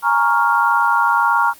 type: chord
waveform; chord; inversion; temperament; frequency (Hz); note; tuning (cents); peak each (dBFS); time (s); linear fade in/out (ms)
sine; Bb minor seventh; third; equal; 830.6 / 932.3 / 1108.7 / 1396.9; Ab5 / Bb5 / Db6 / F6; 0 / 0 / 0 / 0; -22 / -16 / -18 / -17; 0.02-1.54; 50
effects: white hiss -44 dBFS RMS until 1.59 s + Opus 32 kbps